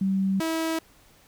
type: tone pair in turn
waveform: sine / sawtooth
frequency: 192.7 / 324.1 Hz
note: G3 / E4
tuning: -29 / -29 cents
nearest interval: major sixth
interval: 900 cents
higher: second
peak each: -21 dBFS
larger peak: neither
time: 0.01-0.4 / 0.4-0.79 s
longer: neither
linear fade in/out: 5 ms
effects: pink hiss -57 dBFS RMS until 1.27 s